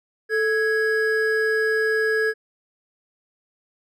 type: tone pair together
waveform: triangle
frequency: 439.1 / 1661.2 Hz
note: A4 / G#6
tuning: -4 / 0 cents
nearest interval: octave + major seventh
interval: 2304 cents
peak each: -19 / -20 dBFS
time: 0.29-2.34 s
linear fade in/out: 50 ms
effects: none